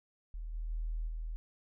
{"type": "tone with level steps", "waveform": "sine", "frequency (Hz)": 40.1, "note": "E1", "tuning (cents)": -47, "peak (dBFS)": [-38, -35, -33, -36], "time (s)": [0.34, 1.36], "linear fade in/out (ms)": 0, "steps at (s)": [0.53, 0.69, 1.07], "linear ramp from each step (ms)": 20, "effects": []}